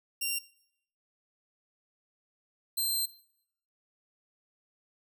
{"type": "tone pair in turn", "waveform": "10% pulse", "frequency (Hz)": [2768, 4133], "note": ["F7", "C8"], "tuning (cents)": [-16, -22], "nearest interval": "perfect fifth", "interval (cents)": 694, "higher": "second", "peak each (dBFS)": -21, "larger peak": "neither", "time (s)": [[0.21, 0.39], [2.77, 3.06]], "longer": "second", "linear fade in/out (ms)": 10, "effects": ["noise-tail reverb RT60 0.7 s tail -20 dB re dry"]}